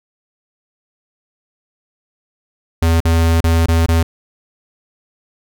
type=tone with dropouts; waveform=square; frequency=82.6 Hz; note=E2; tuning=4 cents sharp; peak=-11 dBFS; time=2.82-4.03 s; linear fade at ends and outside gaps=5 ms; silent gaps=3.004-3.051 / 3.407-3.44 / 3.661-3.684 / 3.862-3.885 s; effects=none